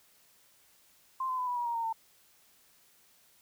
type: tone with pitch steps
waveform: sine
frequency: 1046.5 / 1024.4 / 1002.7 / 981.5 / 960.8 / 940.4 / 920.6 / 901.1 Hz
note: C6 / C6 / B5 / B5 / B5 / A#5 / A#5 / A5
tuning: 0 / -37 / +26 / -11 / -48 / +15 / -22 / +41 cents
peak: -30 dBFS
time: 1.2-1.928 s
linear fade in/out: 5 ms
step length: 91 ms
effects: white hiss -64 dBFS RMS until 3.41 s